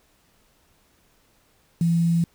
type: tone with quantisation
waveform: sine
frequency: 168.4 Hz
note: E3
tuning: 37 cents sharp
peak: -17 dBFS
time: 1.81-2.24 s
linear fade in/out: 2 ms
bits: 7
effects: pink hiss -62 dBFS RMS until 2.34 s